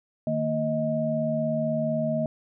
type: tone cluster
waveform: sine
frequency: 153.6 / 229.5 / 629 Hz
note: D#3 / A#3 / D#5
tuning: -22 / -27 / +19 cents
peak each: -30 / -28 / -26 dBFS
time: 0.27-2.26 s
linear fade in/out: 2 ms
effects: none